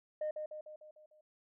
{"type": "tone with echo", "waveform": "sine", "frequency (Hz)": 612, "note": "D#5", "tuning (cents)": -29, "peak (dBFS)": -32, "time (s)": [0.21, 0.31], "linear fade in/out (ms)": 5, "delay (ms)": 150, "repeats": 6, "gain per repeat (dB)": -5, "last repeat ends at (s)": 1.21, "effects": ["tanh soft clip ceiling -31 dBFS"]}